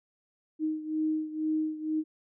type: beating tone pair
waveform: sine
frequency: 311.1 / 313.2 Hz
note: D#4 / D#4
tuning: 0 / +11 cents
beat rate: 2.1 Hz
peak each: -29 / -33 dBFS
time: 0.59-2.04 s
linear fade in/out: 50 ms
effects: none